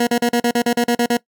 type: tone bursts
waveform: 20% pulse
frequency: 238.6 Hz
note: A#3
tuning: 41 cents sharp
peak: -9 dBFS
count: 11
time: 0-1.171 s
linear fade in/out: 5 ms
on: 71 ms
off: 39 ms
effects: noise-tail reverb RT60 0.1 s tail -21 dB re dry